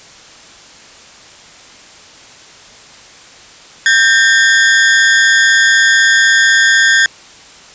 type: ring-modulated tone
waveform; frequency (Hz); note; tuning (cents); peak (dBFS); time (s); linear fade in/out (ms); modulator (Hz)
40% pulse; 1700; G#6; +40; -3; 3.86-7.06; 0; 118
effects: white hiss -38 dBFS RMS until 7.74 s + resampled to 16000 Hz